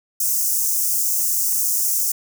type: high-pass noise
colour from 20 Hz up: white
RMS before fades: -20 dBFS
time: 0.2-2.12 s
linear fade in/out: 5 ms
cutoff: 5700 Hz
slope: 48 dB/octave
effects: none